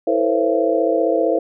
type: tone cluster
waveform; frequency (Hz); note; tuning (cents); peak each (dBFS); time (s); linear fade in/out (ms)
sine; 327.6 / 448 / 504 / 539 / 674; E4 / A4 / B4 / C#5 / E5; -11 / +31 / +35 / -49 / +38; -21; 0.07-1.39; 5
effects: none